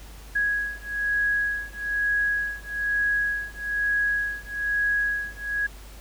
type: beating tone pair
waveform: sine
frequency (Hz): 1661.2 / 1662.3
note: G#6 / G#6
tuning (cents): 0 / +1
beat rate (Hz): 1.1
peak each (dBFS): -26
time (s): 0.35-5.67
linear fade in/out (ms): 10
effects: added 50 Hz sine -41 dBFS peak until 6 s + pink hiss -48 dBFS RMS until 6 s